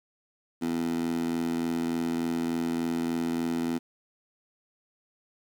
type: tone with high-pass filter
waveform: 15% pulse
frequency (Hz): 83.4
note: E2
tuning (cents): +21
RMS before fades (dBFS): -29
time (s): 0.61-3.79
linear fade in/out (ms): 20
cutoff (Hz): 260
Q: 3.3
effects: 10-bit